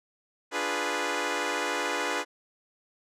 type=chord; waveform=10% pulse; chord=D diminished seventh; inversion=none; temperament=equal; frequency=293.7 / 349.2 / 415.3 / 493.9 Hz; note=D4 / F4 / Ab4 / Cb5; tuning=0 / 0 / 0 / 0 cents; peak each=-26 / -26 / -25 / -23 dBFS; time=0.51-2.25 s; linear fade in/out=50 ms; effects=low-pass 8000 Hz 12 dB/octave